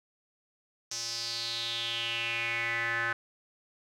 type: tone with band-pass filter sweep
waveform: square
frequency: 116.5 Hz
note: A#2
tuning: 1 cent flat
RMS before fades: -33 dBFS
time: 0.91-3.13 s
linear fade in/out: 5 ms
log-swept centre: 5800 to 1600 Hz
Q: 5.4
effects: none